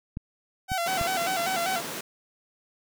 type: clicks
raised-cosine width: 5 ms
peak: -20 dBFS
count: 3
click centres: 0.171 / 0.718 / 1.013 s
type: tone with vibrato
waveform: sawtooth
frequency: 719 Hz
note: F#5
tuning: 50 cents flat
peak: -22 dBFS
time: 0.68-1.82 s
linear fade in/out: 50 ms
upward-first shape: square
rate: 5.1 Hz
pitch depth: 89 cents each way
type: high-pass noise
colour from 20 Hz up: pink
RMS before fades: -35 dBFS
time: 0.86-2.01 s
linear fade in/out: 5 ms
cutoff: 170 Hz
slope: 24 dB/octave
effects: none